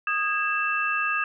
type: tone cluster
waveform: sine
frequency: 1241 / 1640 / 2662 Hz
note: D#6 / G#6 / E7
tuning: -5 / -22 / +16 cents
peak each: -27 dBFS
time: 0.07-1.24 s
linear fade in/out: 2 ms
effects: none